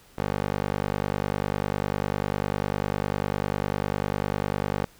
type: tone with band-pass filter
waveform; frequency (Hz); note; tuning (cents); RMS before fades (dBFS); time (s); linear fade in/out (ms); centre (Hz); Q
15% pulse; 50; G1; +35; -28; 0.18-4.85; 5; 700; 0.5
effects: pink hiss -55 dBFS RMS until 4.99 s